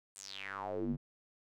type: tone with band-pass filter sweep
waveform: square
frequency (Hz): 49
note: G1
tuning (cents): 0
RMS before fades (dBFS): -40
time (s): 0.15-0.97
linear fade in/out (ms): 20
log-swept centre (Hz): 9100 to 170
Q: 5.8
effects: none